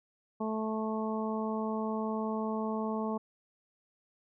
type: harmonic tone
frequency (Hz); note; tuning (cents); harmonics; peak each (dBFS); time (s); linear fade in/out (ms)
218.7; A3; -10; 1 / 2 / 3 / 4 / 5; -33 / -37 / -40 / -40 / -41; 0.4-3.18; 10
effects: none